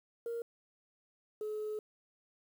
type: tone pair in turn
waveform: sine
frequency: 466.2 / 426.7 Hz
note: A#4 / G#4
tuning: 0 / +47 cents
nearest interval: major second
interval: 153 cents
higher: first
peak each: -34 / -34 dBFS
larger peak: neither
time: 0.26-0.42 / 1.41-1.79 s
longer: second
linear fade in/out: 2 ms
effects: tanh soft clip ceiling -33 dBFS + 10-bit